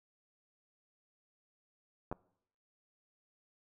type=clicks; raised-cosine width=1 ms; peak=-25 dBFS; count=2; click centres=2.115 / 2.126 s; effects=noise-tail reverb RT60 0.7 s tail -23 dB re dry